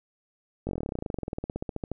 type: slowing click train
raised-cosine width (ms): 2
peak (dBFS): -18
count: 30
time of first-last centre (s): 0.67-1.916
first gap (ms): 20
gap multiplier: 1.05
effects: none